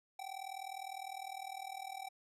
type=tone with amplitude modulation; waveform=square; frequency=771 Hz; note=G5; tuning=29 cents flat; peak=-40 dBFS; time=0.19-2.09 s; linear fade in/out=5 ms; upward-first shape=sine; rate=39.9 Hz; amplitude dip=90%; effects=resampled to 32000 Hz